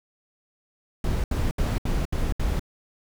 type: noise bursts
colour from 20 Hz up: brown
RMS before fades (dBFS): -24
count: 6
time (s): 1.04-2.595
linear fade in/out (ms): 2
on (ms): 200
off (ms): 71
effects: none